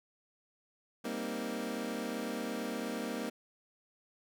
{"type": "chord", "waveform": "25% pulse", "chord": "C minor seventh", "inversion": "second", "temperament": "equal", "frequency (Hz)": [196, 233.1, 261.6, 311.1], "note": ["G3", "Bb3", "C4", "Eb4"], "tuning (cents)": [0, 0, 0, 0], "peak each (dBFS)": [-40, -35, -38, -39], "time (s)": [1.04, 3.3], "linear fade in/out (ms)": 10, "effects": []}